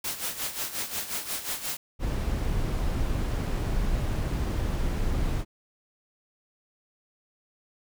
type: noise with tremolo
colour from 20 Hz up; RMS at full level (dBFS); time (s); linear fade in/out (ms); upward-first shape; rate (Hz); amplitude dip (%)
white; -30; 0.04-1.77; 5; sine; 5.6; 70
type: noise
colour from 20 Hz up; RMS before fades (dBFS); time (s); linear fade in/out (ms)
brown; -27; 1.99-5.45; 50
effects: none